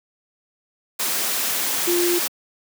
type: tone in noise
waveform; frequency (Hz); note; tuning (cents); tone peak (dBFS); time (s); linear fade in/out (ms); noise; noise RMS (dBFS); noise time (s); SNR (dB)
sine; 349.2; F4; 0; -18; 1.87-2.19; 10; white; -23; 0.99-2.28; +2
effects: high-pass 200 Hz 12 dB/octave